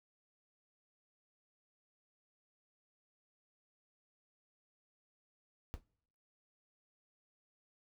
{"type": "noise with exponential decay", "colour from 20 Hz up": "brown", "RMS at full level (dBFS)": -41, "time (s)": [5.74, 5.84], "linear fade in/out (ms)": 0, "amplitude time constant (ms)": 21, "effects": ["noise-tail reverb RT60 0.7 s tail -25 dB re dry"]}